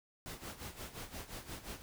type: noise with tremolo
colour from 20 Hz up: pink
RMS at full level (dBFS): -44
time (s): 0.26-1.82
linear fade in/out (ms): 0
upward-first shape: sine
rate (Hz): 5.7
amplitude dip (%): 75
effects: none